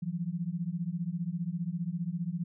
sine beating tone pair, 164.81 / 179.81 Hz, E3 / F#3, 0 / -49 cents, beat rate 15 Hz, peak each -34 / -34 dBFS, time 0.02-2.44 s, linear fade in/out 10 ms, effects none

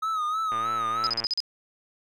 triangle tone with vibrato, 1266 Hz, D#6, 30 cents sharp, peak -23 dBFS, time 0.02-1.1 s, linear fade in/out 10 ms, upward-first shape sine, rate 3.2 Hz, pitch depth 71 cents each way
click train, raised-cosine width 0.5 ms, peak -22 dBFS, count 84, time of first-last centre 0.52-1.248 s, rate 114 Hz
sine tone bursts, 5000 Hz, D#8, 8 cents sharp, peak -23 dBFS, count 6, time 1.04-1.403 s, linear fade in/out 0 ms, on 28 ms, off 39 ms
effects none

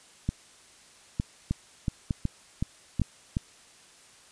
two click trains, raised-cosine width 5 ms, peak -14 / -14 dBFS, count 6 / 4, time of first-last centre 1.51-3.369 / 0.29-3.017 s, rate 2.69 / 1.1 Hz, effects white hiss -55 dBFS RMS until 4.31 s + resampled to 22050 Hz

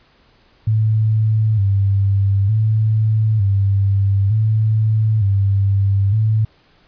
sine tone with vibrato, 103.83 Hz, G#2, in tune, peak -12 dBFS, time 0.67-6.45 s, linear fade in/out 5 ms, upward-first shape square, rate 0.55 Hz, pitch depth 87 cents each way, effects pink hiss -54 dBFS RMS until 6.87 s + resampled to 11025 Hz

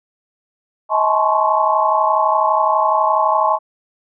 sine tone cluster, 636 / 844 / 876 / 1038 / 1103 Hz, D#5 / G#5 / A5 / C6 / C#6, +38 / +28 / -8 / -14 / -9 cents, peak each -19 dBFS, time 0.89-3.59 s, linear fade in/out 50 ms, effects none

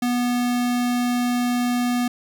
square tone, 244.4 Hz, B3, 18 cents flat, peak -20 dBFS, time 0.02-2.08 s, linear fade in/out 5 ms, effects 10-bit

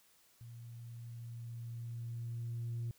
sine tone with level ramp, 117.4 Hz, A#2, 13 cents sharp, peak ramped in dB -48 to -34 dBFS, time 0.41-2.91 s, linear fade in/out 0 ms, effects tanh soft clip ceiling -34 dBFS + white hiss -68 dBFS RMS until 2.98 s

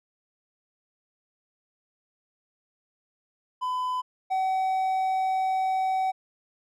triangle tone pair in turn, 1007 / 757.7 Hz, B5 / F#5, +33 / +41 cents, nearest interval perfect fourth, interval 492 cents, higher first, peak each -24 / -21 dBFS, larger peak second, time 3.61-4.02 / 4.3-6.12 s, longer second, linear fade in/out 20 ms, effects none

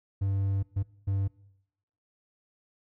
triangle tone bursts at uneven times, 98 Hz, G2, in tune, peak -23 dBFS, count 3, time 0.21-0.63 / 0.76-0.83 / 1.07-1.28 s, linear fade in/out 10 ms, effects noise-tail reverb RT60 0.8 s tail -22 dB re dry

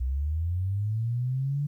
sine linear sweep, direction up, 60.8 to 146.83 Hz, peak -25 dBFS, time 0-1.67 s, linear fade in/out 10 ms, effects 11-bit

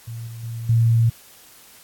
sine tone with level steps, 115.3 Hz, A#2, 19 cents flat, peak -29 / -32 / -27 / -13 dBFS, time 0.07-1.1 s, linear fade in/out 10 ms, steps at 0.27 / 0.43 / 0.69 s, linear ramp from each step 5 ms, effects white hiss -48 dBFS RMS until 1.83 s + AAC 64 kbps

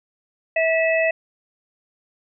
harmonic tone, 650 Hz, E5, 24 cents flat, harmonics 1 / 3 / 4, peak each -18 / -23 / -24 dBFS, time 0.56-1.11 s, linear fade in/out 5 ms, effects none

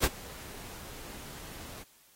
pink noise with ADSR envelope, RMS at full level -24 dBFS, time 0.01-1.84 s, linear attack 31 ms, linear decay 43 ms, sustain -22 dB, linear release 22 ms, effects white hiss -62 dBFS RMS until 2.15 s + AAC 48 kbps

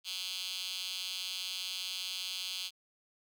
10% pulse tone with high-pass filter, 185 Hz, F#3, in tune, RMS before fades -39 dBFS, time 0.04-2.71 s, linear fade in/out 50 ms, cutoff 3600 Hz, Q 7.8, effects none

